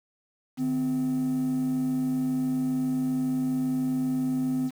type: tone pair together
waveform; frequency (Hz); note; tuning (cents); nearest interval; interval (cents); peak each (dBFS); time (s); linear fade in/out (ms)
triangle; 150 / 257.4; D3 / C4; +37 / -28; major sixth; 935; -31 / -21; 0.57-4.71; 50
effects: tanh soft clip ceiling -20 dBFS + 8-bit